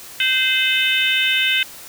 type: harmonic tone with a mistuned harmonic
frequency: 518 Hz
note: C5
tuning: 17 cents flat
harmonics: 3 / 4 / 5 / 6 / 7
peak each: -23 / -23 / -20 / -20 / -23 dBFS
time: 0.2-1.63 s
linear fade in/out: 2 ms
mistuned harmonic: 6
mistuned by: -44 cents
effects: white hiss -38 dBFS RMS until 1.88 s